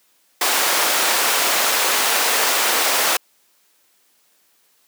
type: high-pass noise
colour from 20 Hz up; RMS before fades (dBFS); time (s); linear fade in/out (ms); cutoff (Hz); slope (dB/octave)
pink; -18; 0.41-3.17; 5; 630; 12
effects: white hiss -60 dBFS RMS until 4.87 s + high-pass 200 Hz 12 dB/octave